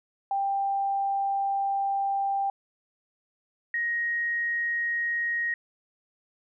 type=tone pair in turn; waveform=sine; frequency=790 / 1878.9 Hz; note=G5 / A#6; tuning=+13 / +13 cents; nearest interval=octave + minor third; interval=1500 cents; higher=second; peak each=-24 / -25 dBFS; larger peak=first; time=0.31-2.5 / 3.74-5.54 s; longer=first; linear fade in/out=2 ms; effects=none